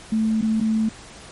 sine tone with dropouts, 220 Hz, A3, in tune, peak -17 dBFS, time 0.12-0.89 s, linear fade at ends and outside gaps 5 ms, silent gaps 0.413-0.424 / 0.602-0.61 s, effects pink hiss -42 dBFS RMS until 1.31 s + MP3 48 kbps

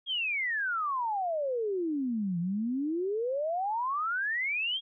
sine exponential two-way sweep, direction down then up, 3316 to 167.1 to 3316 Hz, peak -28 dBFS, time 0.06-4.81 s, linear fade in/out 50 ms, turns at 2.39 s, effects none

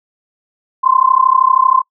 sine tone with amplitude modulation, 1042 Hz, C6, 7 cents flat, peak -4 dBFS, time 0.83-1.82 s, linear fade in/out 20 ms, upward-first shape sine, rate 32.8 Hz, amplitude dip 95%, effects noise-tail reverb RT60 0.1 s tail -25 dB re dry

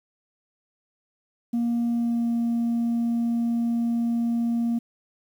sine tone with pitch glide, 235.7 to 233.9 Hz, A#3 to A#3, +19 to +6 cents, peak -19 dBFS, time 1.53-4.79 s, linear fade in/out 10 ms, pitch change -13 cents, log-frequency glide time 1.88-2.28 s, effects tanh soft clip ceiling -20 dBFS + 9-bit

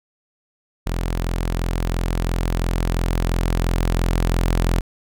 sawtooth tone with level ramp, 42.93 Hz, F1, 29 cents flat, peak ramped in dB -17 to -12 dBFS, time 0.86-4.81 s, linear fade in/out 10 ms, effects none

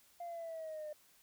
sine exponential sweep, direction down, 698.5 to 600 Hz, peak -40 dBFS, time 0.2-0.93 s, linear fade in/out 5 ms, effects tanh soft clip ceiling -39 dBFS + white hiss -67 dBFS RMS until 1.22 s

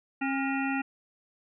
harmonic tone with a mistuned harmonic, 270.6 Hz, C#4, 42 cents flat, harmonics 1 / 3 / 5 / 7 / 9 / 10, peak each -29 / -34 / -36 / -37 / -39 / -39 dBFS, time 0.21-0.82 s, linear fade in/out 10 ms, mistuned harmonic 5, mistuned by +69 cents, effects none

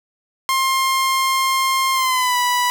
sawtooth tone with pitch glide, 1061 to 984.2 Hz, C6 to B5, +24 to -6 cents, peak -12 dBFS, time 0.49-2.7 s, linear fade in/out 0 ms, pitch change -130 cents, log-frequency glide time 1.93-2.37 s, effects none

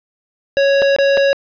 square tone with dropouts, 554.4 Hz, C#5, in tune, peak -11 dBFS, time 0.57-1.33 s, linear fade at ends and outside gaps 0 ms, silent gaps 0.819-0.823 / 0.963-0.986 / 1.171-1.175 s, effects resampled to 11025 Hz + 8-bit

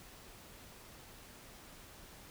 silence, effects pink hiss -55 dBFS RMS until 2.3 s

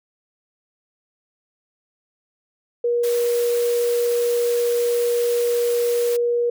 sine tone, 477.5 Hz, A#4, 42 cents sharp, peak -17 dBFS, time 2.84-6.5 s, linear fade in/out 5 ms
white high-pass noise, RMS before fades -33 dBFS, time 3.03-6.17 s, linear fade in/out 10 ms, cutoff 860 Hz, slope 12 dB/octave
effects none

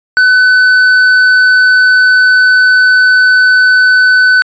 sine tone with hard clipping, 1505 Hz, F#6, 29 cents sharp, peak -5 dBFS, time 0.17-4.42 s, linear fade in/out 0 ms, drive 5 dB, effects resampled to 16000 Hz

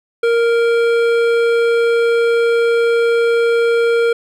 triangle tone with hard clipping, 466 Hz, A#4, 1 cent flat, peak -13 dBFS, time 0.23-4.13 s, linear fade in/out 5 ms, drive 16 dB, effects none

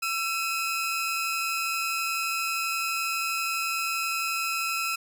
sawtooth tone pair together, 1343.9 / 2537 Hz, E6 / D#7, +33 / +33 cents, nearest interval major seventh, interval 1100 cents, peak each -26 dBFS, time 0.02-4.96 s, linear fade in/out 10 ms, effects none

